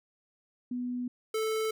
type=tone pair in turn; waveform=sine / square; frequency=246.9 / 438.8 Hz; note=B3 / A4; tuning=0 / -5 cents; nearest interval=minor seventh; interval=995 cents; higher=second; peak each=-31 / -29 dBFS; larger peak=second; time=0.71-1.08 / 1.34-1.71 s; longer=neither; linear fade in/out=5 ms; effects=none